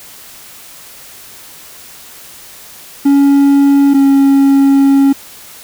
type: tone pair in turn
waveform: triangle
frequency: 280 / 275.3 Hz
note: C#4 / C#4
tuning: +18 / -12 cents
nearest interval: unison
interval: 30 cents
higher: first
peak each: -3 dBFS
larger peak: neither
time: 3.05-3.94 / 3.94-5.13 s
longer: second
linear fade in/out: 10 ms
effects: white hiss -35 dBFS RMS until 5.63 s